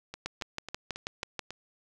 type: two click trains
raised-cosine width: 0.2 ms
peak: -22 / -16 dBFS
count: 6 / 8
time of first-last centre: 0.14-1.506 / 0.26-1.393 s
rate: 3.66 / 6.18 Hz
effects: none